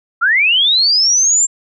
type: linear sweep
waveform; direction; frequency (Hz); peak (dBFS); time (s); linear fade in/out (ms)
sine; up; 1306 to 7459; -9; 0.21-1.47; 20
effects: none